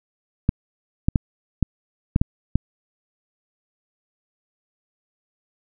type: clicks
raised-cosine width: 5 ms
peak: -4 dBFS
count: 7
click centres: 0.491 / 1.085 / 1.158 / 1.627 / 2.161 / 2.215 / 2.556 s
effects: none